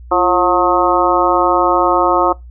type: harmonic tone with a mistuned harmonic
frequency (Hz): 180.4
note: F#3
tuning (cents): -44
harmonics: 2 / 3 / 4 / 5 / 6 / 7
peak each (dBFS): -17 / -17 / -17 / -17 / -17 / -17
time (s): 0.11-2.33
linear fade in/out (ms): 10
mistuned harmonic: 2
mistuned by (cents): -75
effects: noise-tail reverb RT60 0.2 s tail -23 dB re dry + added 60 Hz sine -32 dBFS peak until 2.5 s